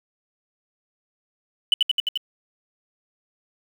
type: tone with echo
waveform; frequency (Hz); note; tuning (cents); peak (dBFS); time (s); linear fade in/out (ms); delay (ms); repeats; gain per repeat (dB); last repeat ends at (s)
sine; 2980; F#7; +12; -11; 1.72-1.74; 2; 87; 5; -2; 2.175
effects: tanh soft clip ceiling -10 dBFS + 7-bit